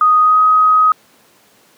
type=tone with pitch glide; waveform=sine; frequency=1244.5 to 1259.7 Hz; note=D#6 to D#6; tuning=0 to +21 cents; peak=-7 dBFS; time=0.01-0.92 s; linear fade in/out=2 ms; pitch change=+21 cents; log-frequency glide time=0.21-0.4 s; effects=pink hiss -50 dBFS RMS until 1.77 s + high-pass 200 Hz 12 dB/octave